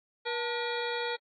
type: harmonic tone with a mistuned harmonic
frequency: 478.7 Hz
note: A#4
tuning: 46 cents sharp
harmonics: 1 / 2 / 3 / 4 / 5 / 7 / 8 / 9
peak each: -34 / -37 / -39 / -40 / -41 / -42 / -43 / -44 dBFS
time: 0.25-1.17 s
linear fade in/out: 20 ms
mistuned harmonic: 2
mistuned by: -120 cents
effects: AAC 32 kbps